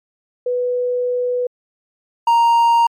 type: tone pair in turn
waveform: sine / triangle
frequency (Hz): 493.9 / 932.4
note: B4 / A#5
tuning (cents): 0 / 0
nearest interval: major seventh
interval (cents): 1100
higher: second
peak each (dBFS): -16 / -8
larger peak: second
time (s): 0.46-1.47 / 2.27-2.87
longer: first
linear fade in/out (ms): 5
effects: MP3 96 kbps